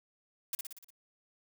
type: noise with echo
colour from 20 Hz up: blue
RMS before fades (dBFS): -34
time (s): 0.53-0.55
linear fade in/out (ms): 2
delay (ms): 59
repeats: 6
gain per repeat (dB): -4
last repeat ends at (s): 0.904
effects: none